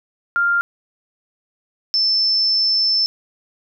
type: tone pair in turn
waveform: sine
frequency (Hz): 1396.9 / 5295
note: F6 / E8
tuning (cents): 0 / +7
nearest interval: octave + major seventh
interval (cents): 2307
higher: second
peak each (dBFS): -14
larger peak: neither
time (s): 0.36-0.61 / 1.94-3.06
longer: second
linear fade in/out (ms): 0
effects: none